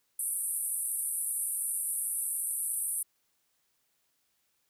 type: band-pass noise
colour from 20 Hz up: pink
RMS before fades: -33 dBFS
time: 0.19-3.03 s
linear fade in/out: 5 ms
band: 8800 to 12000 Hz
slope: 96 dB/octave
effects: white hiss -75 dBFS RMS until 4.69 s